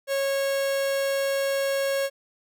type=tone; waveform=45% pulse; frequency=549 Hz; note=C#5; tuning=17 cents flat; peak=-23 dBFS; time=0.07-2.1 s; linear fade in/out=50 ms; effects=none